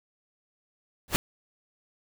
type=noise with exponential growth; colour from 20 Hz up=pink; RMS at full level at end=-17 dBFS; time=1.08-1.16 s; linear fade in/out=0 ms; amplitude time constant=16 ms; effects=none